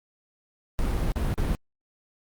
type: noise with dropouts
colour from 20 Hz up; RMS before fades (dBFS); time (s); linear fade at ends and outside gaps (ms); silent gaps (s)
brown; -25; 0.79-1.55; 0; 1.12-1.159 / 1.34-1.378
effects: Opus 48 kbps